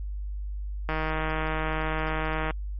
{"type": "click train", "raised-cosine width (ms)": 0.5, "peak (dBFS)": -14, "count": 255, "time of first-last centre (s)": [0.89, 2.508], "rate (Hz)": 157, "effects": ["added 50 Hz sine -30 dBFS peak until 2.79 s", "MP3 32 kbps"]}